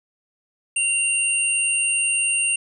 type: tone pair together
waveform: sine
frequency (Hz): 2765 / 8778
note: F7 / C#9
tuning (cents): -18 / -18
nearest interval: octave + minor sixth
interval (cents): 2000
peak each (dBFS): -21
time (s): 0.76-2.56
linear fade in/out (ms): 5
effects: none